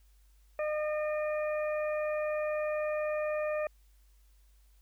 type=harmonic tone; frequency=608 Hz; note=D#5; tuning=40 cents flat; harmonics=1 / 2 / 3 / 4; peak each=-30 / -41 / -43 / -44 dBFS; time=0.59-3.67 s; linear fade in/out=2 ms; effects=added 50 Hz sine -59 dBFS peak until 4.81 s + white hiss -72 dBFS RMS until 4.81 s